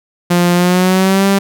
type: tone with pitch glide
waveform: sawtooth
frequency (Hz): 175.4 to 196.88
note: F3 to G3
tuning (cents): +8 to +8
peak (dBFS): -5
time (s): 0.3-1.39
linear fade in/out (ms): 10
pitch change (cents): +200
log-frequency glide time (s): 0.54-1.27
effects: none